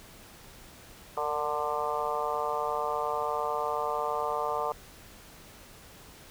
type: harmonic tone with a mistuned harmonic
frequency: 148.5 Hz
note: D3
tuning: 20 cents sharp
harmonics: 3 / 4 / 5 / 6 / 7 / 8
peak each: -35 / -35 / -35 / -35 / -35 / -35 dBFS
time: 1.17-4.72 s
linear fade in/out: 2 ms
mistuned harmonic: 3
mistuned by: +43 cents
effects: pink hiss -51 dBFS RMS until 6.3 s